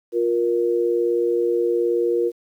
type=tone pair together; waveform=sine; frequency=352.5 / 471.4 Hz; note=F4 / A#4; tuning=+16 / +19 cents; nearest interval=perfect fourth; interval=503 cents; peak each=-20 dBFS; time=0.12-2.32 s; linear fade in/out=50 ms; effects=9-bit